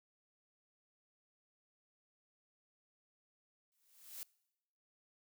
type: noise with exponential growth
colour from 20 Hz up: blue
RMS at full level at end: -44 dBFS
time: 3.72-4.23 s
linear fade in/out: 0 ms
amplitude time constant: 110 ms
effects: noise-tail reverb RT60 0.9 s tail -24 dB re dry